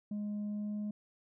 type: tone with pitch glide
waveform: sine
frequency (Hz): 207.7 to 209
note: G#3 to G#3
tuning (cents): 0 to +11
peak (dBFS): -32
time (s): 0.11-0.91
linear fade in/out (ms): 5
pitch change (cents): +11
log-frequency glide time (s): 0.45-0.76
effects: tanh soft clip ceiling -34 dBFS